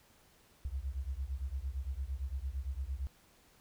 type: beating tone pair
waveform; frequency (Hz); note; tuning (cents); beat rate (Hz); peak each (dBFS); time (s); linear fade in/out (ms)
sine; 63 / 71.8; B1 / D2; +35 / -39; 8.8; -38 / -39; 0.65-3.07; 0
effects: pink hiss -65 dBFS RMS until 3.6 s